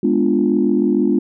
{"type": "chord", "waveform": "sine", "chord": "G# diminished seventh", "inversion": "none", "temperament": "equal", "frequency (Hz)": [207.7, 246.9, 293.7, 349.2], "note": ["G#3", "B3", "D4", "F4"], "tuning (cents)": [0, 0, 0, 0], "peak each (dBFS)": -18, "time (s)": [0.03, 1.19], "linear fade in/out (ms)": 5, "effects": ["tanh soft clip ceiling -3 dBFS"]}